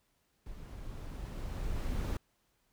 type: noise with level ramp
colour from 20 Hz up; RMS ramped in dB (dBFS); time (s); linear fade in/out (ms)
brown; -47 to -32; 0.46-2.17; 2
effects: pink hiss -75 dBFS RMS until 2.72 s